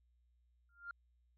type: tone with exponential growth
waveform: sine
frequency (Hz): 1396.9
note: F6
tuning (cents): 0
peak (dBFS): -39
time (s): 0.69-0.91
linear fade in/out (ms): 2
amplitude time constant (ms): 47
effects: tanh soft clip ceiling -37 dBFS + added 60 Hz sine -70 dBFS peak until 1.37 s